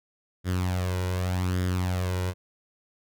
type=tone with flanger; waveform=sawtooth; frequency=91.2 Hz; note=F#2; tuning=24 cents flat; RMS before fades=-27 dBFS; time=0.44-2.34 s; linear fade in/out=50 ms; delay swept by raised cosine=0.58 to 2.08 ms; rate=0.85 Hz; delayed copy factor=+0.6; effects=none